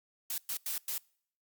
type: noise bursts at uneven times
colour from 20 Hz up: blue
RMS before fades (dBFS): -35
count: 4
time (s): 0.3-0.38 / 0.49-0.57 / 0.66-0.78 / 0.88-0.98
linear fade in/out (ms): 2
effects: noise-tail reverb RT60 0.6 s tail -26 dB re dry + Opus 48 kbps